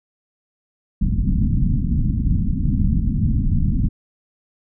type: low-pass noise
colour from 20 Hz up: pink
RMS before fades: -18 dBFS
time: 1.01-3.89 s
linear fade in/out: 10 ms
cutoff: 250 Hz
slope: 48 dB/octave
effects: none